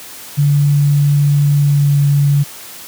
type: tone with pitch glide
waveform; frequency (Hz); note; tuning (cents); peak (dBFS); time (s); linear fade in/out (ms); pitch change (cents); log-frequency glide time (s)
sine; 144.2 to 142.79; D3 to D3; -31 to -48; -8; 0.37-2.44; 20; -17; 1.54-1.98
effects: white hiss -33 dBFS RMS until 2.87 s + high-pass 80 Hz 12 dB/octave